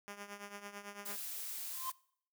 5% pulse tone with tremolo, 203.1 Hz, G#3, 38 cents flat, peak -32 dBFS, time 0.08-1.16 s, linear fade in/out 0 ms, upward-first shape triangle, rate 9 Hz, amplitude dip 80%
blue noise, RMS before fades -43 dBFS, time 1.05-1.92 s, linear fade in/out 10 ms
triangle tone with exponential growth, 1045 Hz, C6, 2 cents flat, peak -33 dBFS, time 1.7-1.9 s, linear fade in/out 5 ms, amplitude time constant 43 ms
effects noise-tail reverb RT60 0.6 s tail -22 dB re dry

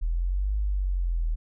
sine exponential two-way sweep, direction up then down, 39.25 to 51.91 to 39.25 Hz, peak -23 dBFS, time 0.01-1.36 s, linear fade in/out 20 ms, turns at 0.56 s, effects none

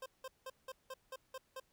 25% pulse tone bursts, 523.3 Hz, C5, in tune, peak -40 dBFS, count 8, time 0.02-1.6 s, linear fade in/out 5 ms, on 40 ms, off 180 ms, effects pink hiss -75 dBFS RMS until 1.72 s

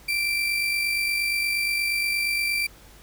35% pulse tone with amplitude modulation, 2349 Hz, D7, in tune, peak -19 dBFS, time 0.08-2.67 s, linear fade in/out 10 ms, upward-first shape sine, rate 48.5 Hz, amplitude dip 35%, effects added 50 Hz sine -50 dBFS peak until 3.02 s + pink hiss -51 dBFS RMS until 3.02 s

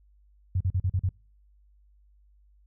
sine tone bursts, 92.5 Hz, F#2, in tune, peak -22 dBFS, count 6, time 0.55-1.091 s, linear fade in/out 5 ms, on 56 ms, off 41 ms, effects noise-tail reverb RT60 0.4 s tail -26 dB re dry + added 50 Hz sine -57 dBFS peak until 2.66 s

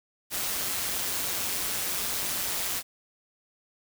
white noise with amplitude modulation, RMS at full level -28 dBFS, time 0.3-2.83 s, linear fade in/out 50 ms, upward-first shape sine, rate 186 Hz, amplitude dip 50%, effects none

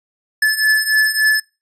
square beating tone pair, 1731 / 1734.5 Hz, A6 / A6, -29 / -25 cents, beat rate 3.5 Hz, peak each -18 / -15 dBFS, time 0.42-1.4 s, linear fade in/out 5 ms, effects noise-tail reverb RT60 0.3 s tail -23 dB re dry + resampled to 32000 Hz

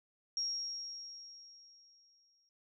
sine tone with exponential decay, 5588 Hz, F8, in tune, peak -32 dBFS, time 0.37-2.49 s, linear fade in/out 1 ms, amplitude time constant 460 ms, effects none

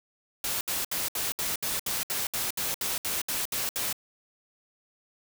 white noise bursts, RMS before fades -30 dBFS, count 15, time 0.44-3.928 s, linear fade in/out 2 ms, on 170 ms, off 67 ms, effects none

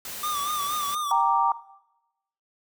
white noise, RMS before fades -36 dBFS, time 0.05-0.95 s, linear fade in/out 2 ms
square tone with vibrato, 1181 Hz, D6, 9 cents sharp, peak -27 dBFS, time 0.23-1.12 s, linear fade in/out 5 ms, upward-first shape sine, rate 4.3 Hz, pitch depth 65 cents each way
sine chord, G minor, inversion none, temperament equal, 784 / 932.3 / 1174.7 Hz, G5 / Bb5 / D6, 0 / 0 / 0 cents, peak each -25 / -21 / -24 dBFS, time 1.11-1.52 s, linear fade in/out 2 ms
effects noise-tail reverb RT60 0.9 s tail -17 dB re dry

